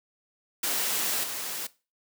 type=noise with level steps; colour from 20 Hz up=white; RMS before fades=-28 / -34 dBFS; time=0.63-1.67 s; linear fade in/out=5 ms; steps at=1.23 s; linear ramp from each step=10 ms; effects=noise-tail reverb RT60 0.3 s tail -19 dB re dry + high-pass 200 Hz 12 dB/octave

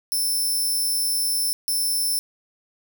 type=tone bursts at uneven times; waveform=5% pulse; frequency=5330 Hz; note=E8; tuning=18 cents sharp; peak=-15 dBFS; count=2; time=0.12-1.53 / 1.68-2.19 s; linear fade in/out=0 ms; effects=none

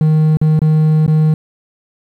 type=tone with dropouts; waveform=triangle; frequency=155.56 Hz; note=D#3; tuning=in tune; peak=-6 dBFS; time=0.01-1.34 s; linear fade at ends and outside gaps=2 ms; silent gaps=0.371-0.414 / 0.592-0.617 / 1.064-1.078 s; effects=8-bit

